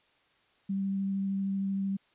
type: tone with vibrato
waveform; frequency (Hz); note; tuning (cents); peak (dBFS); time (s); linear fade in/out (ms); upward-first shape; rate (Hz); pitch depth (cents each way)
sine; 195.2; G3; -7; -28; 0.69-1.97; 10; triangle; 13; 11
effects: white hiss -67 dBFS RMS until 2.14 s + resampled to 8000 Hz